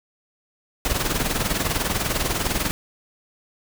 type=noise with tremolo; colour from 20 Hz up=pink; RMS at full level=-21 dBFS; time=0.85-2.71 s; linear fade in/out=0 ms; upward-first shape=sine; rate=20 Hz; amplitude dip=65%; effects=none